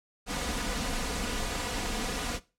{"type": "noise with comb filter", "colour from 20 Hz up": "pink", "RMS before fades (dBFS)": -32, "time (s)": [0.26, 2.4], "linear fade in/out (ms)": 50, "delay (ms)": 4.1, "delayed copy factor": 0.55, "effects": ["noise-tail reverb RT60 0.3 s tail -19 dB re dry", "low-pass 9000 Hz 12 dB/octave"]}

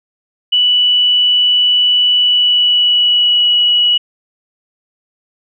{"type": "tone with pitch glide", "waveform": "sine", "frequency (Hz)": [2960, 2928], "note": ["F#7", "F#7"], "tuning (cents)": [0, -19], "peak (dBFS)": -8, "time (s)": [0.52, 3.98], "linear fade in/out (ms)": 10, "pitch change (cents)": -19, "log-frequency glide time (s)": [2.15, 3.51], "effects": []}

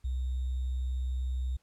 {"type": "tone with sample-and-hold", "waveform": "sine", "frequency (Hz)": 63.6, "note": "C2", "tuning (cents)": -48, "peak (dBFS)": -29, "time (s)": [0.04, 1.57], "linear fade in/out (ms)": 10, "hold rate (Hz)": 3675, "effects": ["pink hiss -72 dBFS RMS until 1.62 s", "low-pass 11000 Hz 12 dB/octave"]}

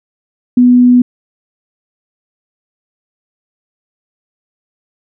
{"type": "tone", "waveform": "sine", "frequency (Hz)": 246.9, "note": "B3", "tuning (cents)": 0, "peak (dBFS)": -3, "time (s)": [0.57, 1.02], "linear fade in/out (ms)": 5, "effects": []}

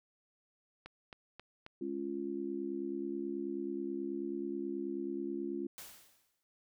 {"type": "click train", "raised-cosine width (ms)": 0.3, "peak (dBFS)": -31, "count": 4, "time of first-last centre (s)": [0.86, 1.664], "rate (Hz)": 3.73}
{"type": "harmonic tone", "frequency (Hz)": 69.3, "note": "C#2", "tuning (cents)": 0, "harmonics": [3, 4, 5], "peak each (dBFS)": [-44, -40, -38], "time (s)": [1.81, 5.67], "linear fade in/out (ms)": 5}
{"type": "noise with exponential decay", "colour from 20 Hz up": "white", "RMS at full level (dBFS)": -46, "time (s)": [5.78, 6.43], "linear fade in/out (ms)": 0, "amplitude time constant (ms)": 140}
{"effects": []}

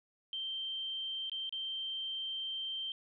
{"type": "tone with dropouts", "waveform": "sine", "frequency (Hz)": 3136, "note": "G7", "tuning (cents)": 0, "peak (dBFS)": -36, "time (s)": [0.33, 2.92], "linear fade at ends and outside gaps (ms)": 1, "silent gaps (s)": [[1.297, 1.317], [1.494, 1.525]], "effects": []}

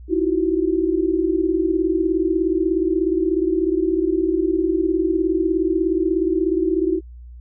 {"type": "tone cluster", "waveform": "sine", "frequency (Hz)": [318.1, 337.8, 374.6], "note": ["D#4", "E4", "F#4"], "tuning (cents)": [38, 42, 21], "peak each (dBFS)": -21, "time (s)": [0.08, 7.01], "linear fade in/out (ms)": 50, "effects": ["added 60 Hz sine -36 dBFS peak until 7.4 s"]}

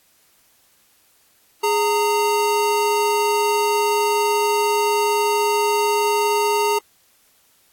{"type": "tone pair together", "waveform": "square", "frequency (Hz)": [415.1, 917.4], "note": ["G#4", "A#5"], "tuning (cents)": [-1, -28], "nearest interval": "octave + major second", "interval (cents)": 1373, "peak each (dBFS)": -20, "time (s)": [1.63, 6.79], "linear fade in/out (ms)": 10, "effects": ["white hiss -58 dBFS RMS until 7.72 s", "AAC 64 kbps"]}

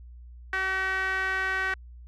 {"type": "tone with band-pass filter", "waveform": "sawtooth", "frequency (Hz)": 380, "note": "F#4", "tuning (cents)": 46, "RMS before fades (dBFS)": -28, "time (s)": [0.53, 1.74], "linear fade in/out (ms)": 2, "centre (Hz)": 1700, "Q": 6.1, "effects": ["added 60 Hz sine -43 dBFS peak until 2.07 s"]}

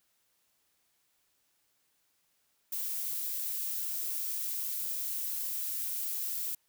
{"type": "noise", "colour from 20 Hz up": "violet", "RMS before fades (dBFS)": -35, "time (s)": [2.72, 6.55], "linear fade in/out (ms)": 5, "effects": ["white hiss -74 dBFS RMS until 6.68 s"]}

